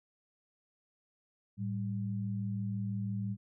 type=tone pair together; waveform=sine; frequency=110 / 196 Hz; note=A2 / G3; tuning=0 / 0 cents; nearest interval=minor seventh; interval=1000 cents; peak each=-35 / -36 dBFS; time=1.57-3.37 s; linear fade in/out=50 ms; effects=none